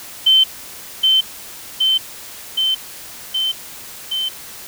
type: tone with echo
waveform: sine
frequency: 3085 Hz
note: G7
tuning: 28 cents flat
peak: -8 dBFS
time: 0.26-0.44 s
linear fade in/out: 10 ms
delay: 770 ms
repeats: 5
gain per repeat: -2 dB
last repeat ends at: 4.29 s
effects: white hiss -35 dBFS RMS until 4.67 s